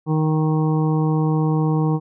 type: harmonic tone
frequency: 156 Hz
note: D#3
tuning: 5 cents sharp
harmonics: 1 / 2 / 3 / 5 / 6 / 7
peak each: -17 / -23 / -27 / -31 / -33 / -34 dBFS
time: 0.06-2 s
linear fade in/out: 50 ms
effects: none